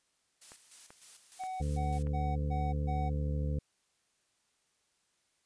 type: noise with tremolo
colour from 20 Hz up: blue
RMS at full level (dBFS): -50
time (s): 0.41-2.03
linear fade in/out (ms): 10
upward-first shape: square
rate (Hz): 3.3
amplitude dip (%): 55
type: clicks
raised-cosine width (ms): 0.5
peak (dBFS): -36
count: 4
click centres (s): 0.519 / 0.905 / 1.437 / 2.07
type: tone bursts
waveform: triangle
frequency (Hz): 749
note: F#5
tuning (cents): +21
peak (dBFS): -34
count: 5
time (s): 1.39-3.1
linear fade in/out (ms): 20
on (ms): 230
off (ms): 140
type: harmonic tone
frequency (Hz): 73.1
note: D2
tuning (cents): -7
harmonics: 1 / 2 / 3 / 4 / 6 / 7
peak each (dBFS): -32 / -35 / -44 / -46 / -48 / -45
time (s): 1.6-3.59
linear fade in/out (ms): 5
effects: white hiss -75 dBFS RMS until 5.45 s + resampled to 22050 Hz